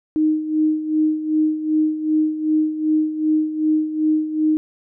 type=tone with tremolo; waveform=sine; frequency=310 Hz; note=D#4; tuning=6 cents flat; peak=-13 dBFS; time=0.16-4.57 s; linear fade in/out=0 ms; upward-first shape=sine; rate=2.6 Hz; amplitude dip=70%; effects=none